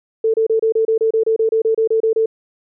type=tone bursts; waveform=sine; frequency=445.3 Hz; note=A4; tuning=21 cents sharp; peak=-12 dBFS; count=16; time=0.24-2.259 s; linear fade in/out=5 ms; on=99 ms; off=29 ms; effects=none